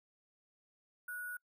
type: tone with sample-and-hold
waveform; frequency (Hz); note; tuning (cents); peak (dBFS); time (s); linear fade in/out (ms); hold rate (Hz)
sine; 1465; F#6; -18; -40; 1.08-1.37; 5; 11025
effects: noise-tail reverb RT60 0.1 s tail -26 dB re dry